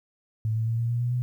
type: tone with pitch steps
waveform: sine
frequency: 110 / 112.18 / 114.41 / 116.68 / 118.99 / 121.35 / 123.76 Hz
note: A2 / A2 / A#2 / A#2 / A#2 / B2 / B2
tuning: 0 / +34 / -32 / +2 / +36 / -30 / +4 cents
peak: -23 dBFS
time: 0.45-1.22 s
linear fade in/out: 0 ms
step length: 110 ms
effects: 10-bit